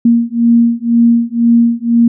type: beating tone pair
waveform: sine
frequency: 233.1 / 235.1 Hz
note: A#3 / A#3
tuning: 0 / +15 cents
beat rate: 2 Hz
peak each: -10 dBFS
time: 0.05-2.08 s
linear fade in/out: 5 ms
effects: none